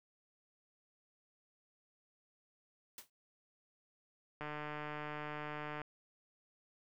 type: noise with exponential decay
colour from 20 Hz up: white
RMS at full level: -45 dBFS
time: 2.98-3.1 s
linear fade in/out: 2 ms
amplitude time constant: 24 ms
type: click train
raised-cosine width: 0.5 ms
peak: -28 dBFS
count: 212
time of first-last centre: 4.41-5.817 s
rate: 150 Hz
effects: none